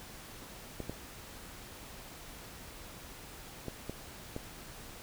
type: clicks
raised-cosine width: 2 ms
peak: -24 dBFS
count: 5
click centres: 0.803 / 0.896 / 3.683 / 3.896 / 4.364 s
effects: pink hiss -49 dBFS RMS until 5.02 s